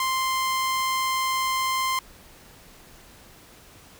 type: tone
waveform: sawtooth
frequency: 1046.5 Hz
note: C6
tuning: in tune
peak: -19 dBFS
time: 0-1.99 s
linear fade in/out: 2 ms
effects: pink hiss -50 dBFS RMS until 3.99 s